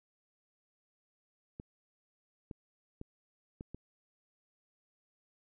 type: clicks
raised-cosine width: 3 ms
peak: -30 dBFS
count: 5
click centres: 1.599 / 2.512 / 3.014 / 3.609 / 3.746 s
effects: none